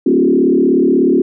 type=tone with frequency modulation; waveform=sine; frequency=311.1 Hz; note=D#4; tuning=in tune; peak=-8 dBFS; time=0.06-1.22 s; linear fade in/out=5 ms; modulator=36.5 Hz; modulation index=2.2; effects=none